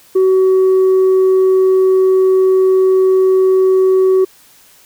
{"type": "tone with tanh clipping", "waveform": "sine", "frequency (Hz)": 376.9, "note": "F#4", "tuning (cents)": 32, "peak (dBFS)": -8, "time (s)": [0.15, 4.25], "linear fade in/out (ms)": 10, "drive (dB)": 1, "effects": ["white hiss -46 dBFS RMS until 4.85 s"]}